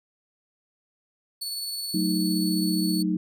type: tone with tremolo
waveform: sawtooth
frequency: 4435 Hz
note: C#8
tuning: in tune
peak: -26 dBFS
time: 1.41-3.03 s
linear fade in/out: 10 ms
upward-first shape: sine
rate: 19 Hz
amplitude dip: 25%
type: chord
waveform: sine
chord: D# diminished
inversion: first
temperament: equal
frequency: 185 / 220 / 311.1 Hz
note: F#3 / A3 / D#4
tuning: 0 / 0 / 0 cents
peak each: -25 / -30 / -26 dBFS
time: 1.94-3.17 s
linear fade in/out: 5 ms
effects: none